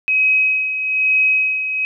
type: tone with tremolo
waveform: sine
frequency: 2539 Hz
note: D#7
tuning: 34 cents sharp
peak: -11 dBFS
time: 0.08-1.85 s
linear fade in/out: 0 ms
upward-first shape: sine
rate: 1.1 Hz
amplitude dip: 60%
effects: none